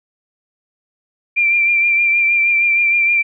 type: tone with vibrato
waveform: sine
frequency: 2371 Hz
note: D7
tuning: 16 cents sharp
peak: -11 dBFS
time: 1.36-3.23 s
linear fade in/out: 20 ms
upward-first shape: triangle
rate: 6.4 Hz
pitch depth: 35 cents each way
effects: none